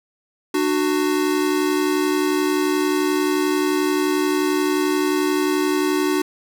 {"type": "tone pair together", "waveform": "square", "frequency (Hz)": [298.6, 370], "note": ["D4", "F#4"], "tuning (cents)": [29, 0], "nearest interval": "major third", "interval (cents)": 371, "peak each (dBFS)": -21, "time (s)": [0.54, 6.22], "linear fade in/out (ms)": 5, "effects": []}